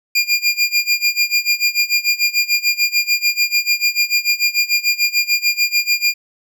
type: tone with tremolo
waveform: 25% pulse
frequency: 2408 Hz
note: D7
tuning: 43 cents sharp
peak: -7 dBFS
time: 0.15-6.14 s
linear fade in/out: 5 ms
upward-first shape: sine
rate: 6.8 Hz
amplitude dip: 90%
effects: none